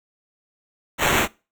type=noise with sample-and-hold; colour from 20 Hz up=violet; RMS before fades=-19 dBFS; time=0.98-1.28 s; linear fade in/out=50 ms; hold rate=4900 Hz; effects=noise-tail reverb RT60 0.3 s tail -23 dB re dry